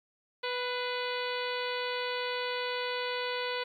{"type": "harmonic tone with a mistuned harmonic", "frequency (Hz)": 493.9, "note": "B4", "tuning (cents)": 0, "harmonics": [1, 2, 3, 4, 5, 6, 7, 8, 9], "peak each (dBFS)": [-35, -38, -40, -41, -42, -43, -43, -44, -45], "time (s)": [0.43, 3.64], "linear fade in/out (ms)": 10, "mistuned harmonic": 4, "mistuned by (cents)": 42, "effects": ["11-bit"]}